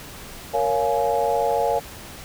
sine chord, Bb minor seventh, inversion none, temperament just, 466.2 / 559.4 / 699.2 / 839.1 Hz, Bb4 / Db5 / F5 / Ab5, 0 / +16 / +2 / +18 cents, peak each -24 dBFS, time 0.53-1.8 s, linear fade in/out 20 ms, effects pink hiss -39 dBFS RMS until 2.24 s

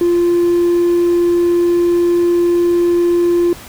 triangle tone, 347.2 Hz, F4, 10 cents flat, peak -7 dBFS, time 0.01-3.53 s, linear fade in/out 2 ms, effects tanh soft clip ceiling -5 dBFS + pink hiss -35 dBFS RMS until 3.68 s

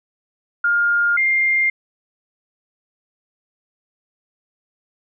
sine tone pair in turn, 1412 / 2109 Hz, F6 / C7, +19 / +13 cents, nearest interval perfect fifth, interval 694 cents, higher second, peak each -14 dBFS, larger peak neither, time 0.64-1.17 / 1.17-1.7 s, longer neither, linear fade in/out 5 ms, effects none

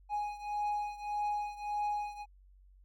triangle beating tone pair, 830 / 831.7 Hz, G#5 / G#5, -1 / +2 cents, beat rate 1.7 Hz, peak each -33 / -36 dBFS, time 0.09-2.26 s, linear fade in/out 50 ms, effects added 47 Hz sine -57 dBFS peak until 2.84 s

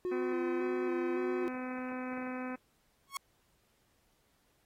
triangle tone with vibrato, 356 Hz, F4, 33 cents sharp, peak -30 dBFS, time 0.05-1.48 s, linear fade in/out 0 ms, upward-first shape square, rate 1.8 Hz, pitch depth 33 cents each way
harmonic tone, 254.3 Hz, C4, 49 cents flat, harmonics 1 / 2 / 3 / 4 / 5 / 6 / 7 / 8 / 9 / 10, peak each -38 / -44 / -48 / -49 / -49 / -49 / -53 / -56 / -54 / -53 dBFS, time 0.11-2.56 s, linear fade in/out 10 ms
sawtooth tone with exponential growth, 1100 Hz, C#6, 14 cents flat, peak -28 dBFS, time 3.07-3.17 s, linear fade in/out 1 ms, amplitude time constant 20 ms
effects pink hiss -73 dBFS RMS until 4.65 s + AAC 48 kbps

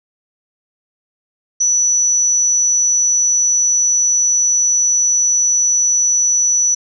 sine tone, 5930 Hz, F#8, 3 cents sharp, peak -11 dBFS, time 1.6-6.75 s, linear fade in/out 10 ms, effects none

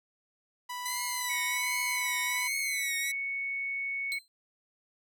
sawtooth tone with pitch glide, 987.8 to 994.1 Hz, B5 to B5, 0 to +11 cents, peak -32 dBFS, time 0.69-2.48 s, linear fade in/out 10 ms, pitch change +11 cents, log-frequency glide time 1.36-1.51 s
10% pulse tone with vibrato, 2000 Hz, B6, 21 cents sharp, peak -24 dBFS, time 0.85-3.12 s, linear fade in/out 10 ms, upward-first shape triangle, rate 1.3 Hz, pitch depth 130 cents each way
sine tone, 2217 Hz, C#7, in tune, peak -31 dBFS, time 1.29-4.19 s, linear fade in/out 10 ms
sawtooth tone with exponential decay, 4116 Hz, C8, 29 cents flat, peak -29 dBFS, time 4.12-4.28 s, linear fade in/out 0 ms, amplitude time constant 34 ms
effects none

